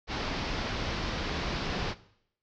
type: low-pass noise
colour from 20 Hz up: pink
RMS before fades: -33 dBFS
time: 0.07-1.95 s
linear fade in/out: 50 ms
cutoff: 5400 Hz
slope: 48 dB/octave
effects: noise-tail reverb RT60 0.7 s tail -18 dB re dry